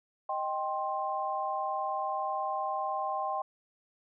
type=chord; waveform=sine; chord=C minor; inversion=first; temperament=equal with one note detuned; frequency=622.3 / 784 / 1055 Hz; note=Eb5 / G5 / C6; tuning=0 / 0 / +14 cents; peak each=-37 / -33 / -34 dBFS; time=0.29-3.42 s; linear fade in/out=5 ms; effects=none